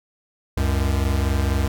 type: tone pair together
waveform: square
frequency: 68.32 / 92.5 Hz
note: C#2 / F#2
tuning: -25 / 0 cents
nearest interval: perfect fourth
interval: 525 cents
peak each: -21 / -23 dBFS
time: 0.57-1.68 s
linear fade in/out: 5 ms
effects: none